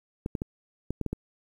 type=clicks; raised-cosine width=3 ms; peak=-17 dBFS; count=7; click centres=0.261 / 0.352 / 0.419 / 0.906 / 1.013 / 1.063 / 1.13 s; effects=9-bit